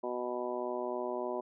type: harmonic tone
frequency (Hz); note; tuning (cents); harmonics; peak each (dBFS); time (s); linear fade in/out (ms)
123.47; B2; 0; 2 / 3 / 4 / 5 / 6 / 7 / 8; -44 / -37 / -44 / -38 / -45 / -46 / -42; 0.03-1.41; 10
effects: none